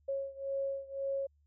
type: beating tone pair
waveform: sine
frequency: 547 / 548.9 Hz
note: C#5 / C#5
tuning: -23 / -17 cents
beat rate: 1.9 Hz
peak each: -36 / -38 dBFS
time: 0.08-1.27 s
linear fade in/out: 10 ms
effects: added 73 Hz sine -66 dBFS peak until 1.46 s